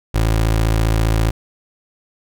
25% pulse tone, 55 Hz, A1, in tune, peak -10 dBFS, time 0.14-1.31 s, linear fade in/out 10 ms, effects none

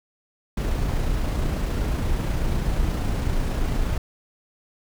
brown noise with amplitude modulation, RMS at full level -22 dBFS, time 0.57-3.98 s, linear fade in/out 5 ms, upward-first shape sine, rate 28.3 Hz, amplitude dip 25%, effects none

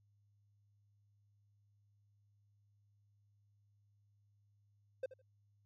triangle tone with echo, 520 Hz, C5, 11 cents flat, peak -34 dBFS, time 5.03-5.06 s, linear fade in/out 5 ms, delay 79 ms, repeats 2, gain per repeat -15 dB, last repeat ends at 5.218 s, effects added 102 Hz sine -70 dBFS peak until 5.65 s

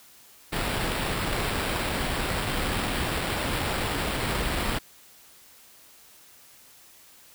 pink noise with sample-and-hold, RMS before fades -28 dBFS, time 0.52-4.79 s, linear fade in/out 10 ms, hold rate 6300 Hz, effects white hiss -53 dBFS RMS until 7.34 s

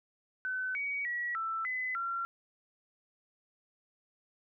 sine tone with pitch steps, 1515 / 2257 / 1925 / 1329 / 2018 / 1369 Hz, F#6 / C#7 / B6 / E6 / B6 / F6, +40 / +31 / -45 / +14 / +37 / -35 cents, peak -32 dBFS, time 0.45-2.25 s, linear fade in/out 0 ms, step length 300 ms, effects none

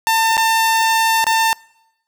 sawtooth tone with dropouts, 898 Hz, A5, 35 cents sharp, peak -9 dBFS, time 0.07-1.53 s, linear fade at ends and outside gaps 0 ms, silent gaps 0.369-0.377 / 1.242-1.267 s, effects noise-tail reverb RT60 0.9 s tail -25 dB re dry

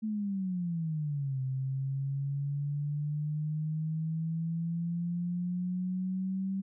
sine exponential two-way sweep, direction down then up, 220.4 to 130.81 to 193.9 Hz, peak -30 dBFS, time 0.02-6.62 s, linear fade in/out 20 ms, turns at 1.41 s, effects none

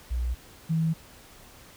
sine tone pair in turn, 60.6 / 161.78 Hz, B1 / E3, -32 / -32 cents, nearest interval octave + perfect fourth, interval 1700 cents, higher second, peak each -25 / -22 dBFS, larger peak second, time 0.1-0.35 / 0.69-0.94 s, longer neither, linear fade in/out 20 ms, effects pink hiss -51 dBFS RMS until 1.76 s

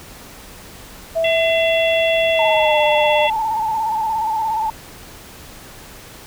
sine tone with pitch glide, 656 to 601.6 Hz, E5 to D5, -9 to +42 cents, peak -15 dBFS, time 1.15-3.28 s, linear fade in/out 20 ms, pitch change -149 cents, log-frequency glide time 2.32-2.8 s
harmonic tone, 678 Hz, E5, 49 cents sharp, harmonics 3 / 4 / 5, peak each -24 / -21 / -24 dBFS, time 1.24-3.3 s, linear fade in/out 5 ms
sine tone with vibrato, 880 Hz, A5, in tune, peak -17 dBFS, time 2.39-4.7 s, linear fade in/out 2 ms, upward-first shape square, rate 17 Hz, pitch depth 42 cents each way
effects pink hiss -39 dBFS RMS until 6.26 s

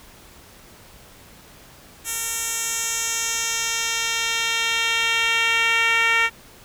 10% pulse tone with band-pass filter sweep, 458 Hz, A#4, 31 cents flat, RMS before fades -22 dBFS, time 2.04-6.3 s, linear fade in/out 50 ms, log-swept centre 9600 to 2200 Hz, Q 1.6, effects pink hiss -47 dBFS RMS until 6.64 s

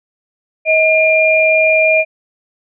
sine tone pair together, 634.3 / 2401 Hz, D#5 / D7, +33 / +38 cents, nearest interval octave + major seventh, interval 2305 cents, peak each -11 dBFS, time 0.65-2.05 s, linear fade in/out 50 ms, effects none

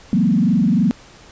sine tone with frequency modulation, 207.7 Hz, G#3, in tune, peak -12 dBFS, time 0.13-0.91 s, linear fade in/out 0 ms, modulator 23.3 Hz, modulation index 1.8, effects pink hiss -44 dBFS RMS until 1.31 s + resampled to 16000 Hz

